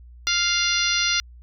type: harmonic tone with a mistuned harmonic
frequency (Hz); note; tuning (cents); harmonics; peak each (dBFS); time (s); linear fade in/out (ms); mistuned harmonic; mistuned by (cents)
698.5; F5; 0; 2 / 3 / 4 / 5 / 6 / 7 / 8; -27 / -27 / -27 / -27 / -27 / -27 / -27; 0.27-1.2; 0; 8; +63
effects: added 60 Hz sine -42 dBFS peak until 1.42 s